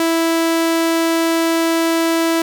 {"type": "tone", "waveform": "sawtooth", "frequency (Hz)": 329.6, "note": "E4", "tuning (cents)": 0, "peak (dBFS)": -10, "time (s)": [0, 2.42], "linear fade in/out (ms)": 2, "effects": []}